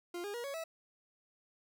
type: tone with pitch steps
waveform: 40% pulse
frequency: 349.2 / 408.1 / 477 / 557.5 / 651.6 Hz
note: F4 / G#4 / A#4 / C#5 / E5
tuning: 0 / -30 / +40 / +10 / -20 cents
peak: -38 dBFS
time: 0.14-0.64 s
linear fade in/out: 5 ms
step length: 100 ms
effects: none